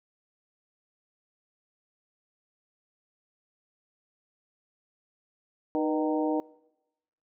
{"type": "harmonic tone with a mistuned harmonic", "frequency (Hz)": 154, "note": "D#3", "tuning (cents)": -17, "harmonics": [2, 3, 4, 5, 6], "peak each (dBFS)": [-27, -31, -33, -35, -37], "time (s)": [5.75, 6.4], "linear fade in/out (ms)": 0, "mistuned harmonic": 3, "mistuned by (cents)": 76, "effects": ["noise-tail reverb RT60 1.0 s tail -24 dB re dry"]}